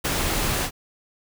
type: noise with ADSR envelope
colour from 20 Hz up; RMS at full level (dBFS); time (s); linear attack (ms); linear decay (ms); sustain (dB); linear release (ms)
pink; -22; 0.04-0.71; 14; 25; -2; 72
effects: none